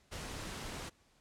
pink noise, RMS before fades -43 dBFS, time 0.11-0.9 s, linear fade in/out 20 ms, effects pink hiss -69 dBFS RMS until 1.2 s + low-pass 9000 Hz 12 dB/octave

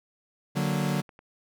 40% pulse chord, D augmented, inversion none, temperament equal, 146.83 / 185 / 233.1 Hz, D3 / F#3 / A#3, 0 / 0 / 0 cents, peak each -27 / -28 / -32 dBFS, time 0.55-1.02 s, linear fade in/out 20 ms
clicks, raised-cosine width 0.5 ms, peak -34 dBFS, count 3, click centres 0.95 / 1.092 / 1.191 s
effects none

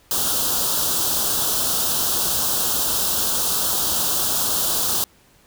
white band-stop noise, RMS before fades -21 dBFS, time 0.11-5.04 s, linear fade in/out 0 ms, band 1500 to 3000 Hz, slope 48 dB/octave, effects pink hiss -55 dBFS RMS until 5.46 s

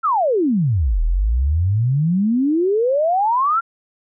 sine exponential two-way sweep, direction down then up, 1400 to 38.01 to 1400 Hz, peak -14 dBFS, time 0.03-3.61 s, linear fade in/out 20 ms, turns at 1.02 s, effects none

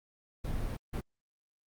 brown noise bursts at uneven times, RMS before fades -34 dBFS, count 2, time 0.44-0.77 / 0.93-1.01 s, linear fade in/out 10 ms, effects Opus 32 kbps

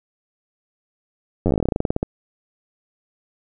slowing click train, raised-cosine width 2 ms, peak -6 dBFS, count 20, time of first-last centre 1.46-2.029 s, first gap 10 ms, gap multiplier 1.11, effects none

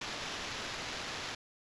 blue noise with sample-and-hold, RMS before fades -40 dBFS, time 0.01-1.35 s, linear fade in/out 5 ms, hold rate 8820 Hz, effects resampled to 22050 Hz

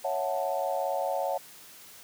sine chord, F# minor seventh, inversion second, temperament equal with one note detuned, 554.4 / 659.3 / 736.6 / 880 Hz, C#5 / E5 / F#5 / A5, 0 / 0 / -8 / 0 cents, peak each -31 / -33 / -32 / -35 dBFS, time 0.04-1.38 s, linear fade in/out 10 ms, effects white hiss -50 dBFS RMS until 2.03 s + high-pass 80 Hz 12 dB/octave

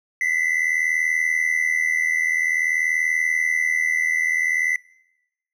triangle tone pair together, 1975.5 / 2056 Hz, B6 / C7, 0 / -31 cents, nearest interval minor second, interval 69 cents, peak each -20 dBFS, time 0.21-4.76 s, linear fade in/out 2 ms, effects noise-tail reverb RT60 1.0 s tail -24 dB re dry

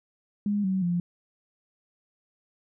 sine tone with pitch steps, 205.2 / 189.26 / 174.56 Hz, G#3 / F#3 / F3, -21 / +39 / -1 cents, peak -23 dBFS, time 0.46-1 s, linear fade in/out 2 ms, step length 180 ms, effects none

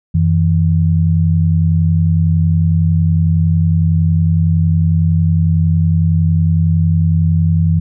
sine tone pair together, 90.7 / 161.61 Hz, F#2 / E3, -34 / -34 cents, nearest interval minor seventh, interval 1000 cents, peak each -12 dBFS, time 0.14-7.8 s, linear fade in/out 10 ms, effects none

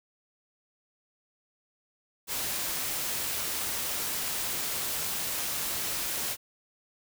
white noise, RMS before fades -32 dBFS, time 2.27-6.37 s, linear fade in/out 50 ms, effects none

